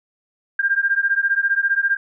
sine beating tone pair, 1592 / 1607 Hz, G6 / G6, +26 / +43 cents, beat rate 15 Hz, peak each -19 dBFS, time 0.59-1.97 s, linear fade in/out 5 ms, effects none

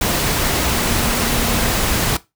sine tone in noise, 235.3 Hz, A#3, 16 cents sharp, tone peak -25 dBFS, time 0.71-1.73 s, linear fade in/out 5 ms, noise pink, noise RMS -18 dBFS, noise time 0.01-2.17 s, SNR -10 dB, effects noise-tail reverb RT60 0.2 s tail -17 dB re dry

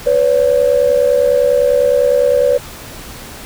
sine tone pair together, 496 / 565.9 Hz, B4 / C#5, +7 / +36 cents, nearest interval major second, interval 229 cents, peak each -11 dBFS, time 0.06-2.58 s, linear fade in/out 10 ms, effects tanh soft clip ceiling -2 dBFS + pink hiss -32 dBFS RMS until 3.45 s

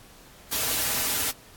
white noise with comb filter, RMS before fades -26 dBFS, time 0.51-1.32 s, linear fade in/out 20 ms, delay 5.5 ms, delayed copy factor -0.7, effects pink hiss -51 dBFS RMS until 1.56 s + AAC 64 kbps

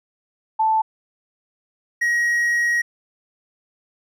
sine / triangle tone pair in turn, 879 / 1895.1 Hz, A5 / A#6, -2 / +28 cents, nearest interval octave + minor second, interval 1330 cents, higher second, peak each -15 dBFS, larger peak neither, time 0.59-0.82 / 2.01-2.82 s, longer second, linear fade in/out 10 ms, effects none

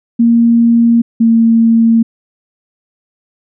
sine tone pair in turn, 233.1 / 228.2 Hz, A#3 / A#3, 0 / -37 cents, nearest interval unison, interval 37 cents, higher first, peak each -5 dBFS, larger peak neither, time 0.19-1.02 / 1.2-2.03 s, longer neither, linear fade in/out 10 ms, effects none

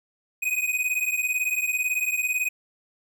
square beating tone pair, 2489 / 2507 Hz, D#7 / D#7, 0 / +12 cents, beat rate 18 Hz, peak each -27 dBFS, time 0.42-2.49 s, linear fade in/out 10 ms, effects none

